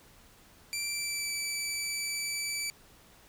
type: tone with pitch glide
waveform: 15% pulse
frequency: 2349 to 2313 Hz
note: D7 to D7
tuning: 0 to -27 cents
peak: -25 dBFS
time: 0.73-2.7 s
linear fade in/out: 0 ms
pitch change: -27 cents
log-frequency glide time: 0.88-1.32 s
effects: pink hiss -58 dBFS RMS until 3.28 s